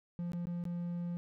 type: tone with dropouts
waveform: triangle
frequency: 173.6 Hz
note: F3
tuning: 10 cents flat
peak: -33 dBFS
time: 0.19-1.17 s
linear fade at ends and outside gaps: 0 ms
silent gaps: 0.319-0.333 / 0.455-0.47 / 0.639-0.653 s
effects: none